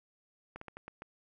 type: slowing click train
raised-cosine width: 0.5 ms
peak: -29 dBFS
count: 6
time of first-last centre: 0.56-1.021 s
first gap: 54 ms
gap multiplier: 1.27
effects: none